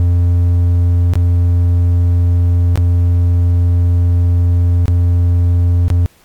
triangle tone with dropouts, 87.31 Hz, F2, in tune, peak -6 dBFS, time 0-6.06 s, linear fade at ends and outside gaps 0 ms, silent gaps 1.136-1.155 / 2.757-2.775 / 4.857-4.881 / 5.882-5.902 s, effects pink hiss -49 dBFS RMS until 6.24 s + MP3 96 kbps

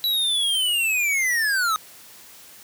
square linear sweep, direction down, 3951 to 1244.5 Hz, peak -20 dBFS, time 0.04-1.76 s, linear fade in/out 0 ms, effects white hiss -46 dBFS RMS until 2.63 s + high-pass 60 Hz 12 dB/octave

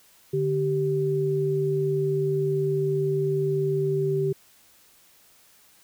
sine tone pair together, 146.87 / 388.6 Hz, D3 / G4, 0 / -15 cents, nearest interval octave + perfect fourth, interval 1685 cents, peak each -26 / -23 dBFS, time 0.33-4.33 s, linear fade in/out 10 ms, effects white hiss -57 dBFS RMS until 5.83 s

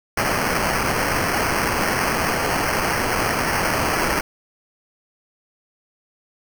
white noise with sample-and-hold, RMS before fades -21 dBFS, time 0.17-4.21 s, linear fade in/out 5 ms, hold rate 3675 Hz, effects none

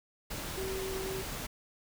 sine tone in noise, 381.6 Hz, G4, 47 cents flat, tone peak -36 dBFS, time 0.57-1.22 s, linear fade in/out 10 ms, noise pink, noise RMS -39 dBFS, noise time 0.3-1.47 s, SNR 0 dB, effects none

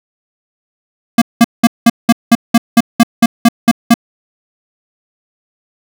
square tone bursts, 233.1 Hz, A#3, in tune, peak -3 dBFS, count 13, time 1.18-3.941 s, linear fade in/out 5 ms, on 37 ms, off 190 ms, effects none

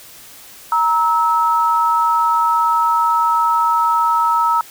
sine tone pair together, 937 / 1299.2 Hz, A#5 / E6, +9 / -26 cents, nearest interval tritone, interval 565 cents, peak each -15 dBFS, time 0.72-4.61 s, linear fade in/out 2 ms, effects white hiss -40 dBFS RMS until 4.7 s

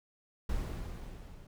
brown noise with level ramp, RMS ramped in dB -34 to -51 dBFS, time 0.49-1.47 s, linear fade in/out 5 ms, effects none

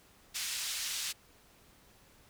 pink band-pass noise, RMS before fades -37 dBFS, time 0.34-1.13 s, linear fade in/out 20 ms, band 3100 to 9400 Hz, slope 12 dB/octave, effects pink hiss -62 dBFS RMS until 2.29 s

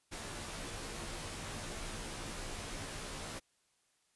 pink noise with comb filter, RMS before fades -43 dBFS, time 0.11-3.4 s, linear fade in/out 20 ms, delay 16 ms, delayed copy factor -0.95, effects white hiss -75 dBFS RMS until 4.15 s + resampled to 24000 Hz

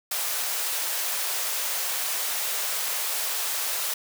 white high-pass noise, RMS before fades -28 dBFS, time 0.11-3.94 s, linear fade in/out 5 ms, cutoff 480 Hz, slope 24 dB/octave, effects none

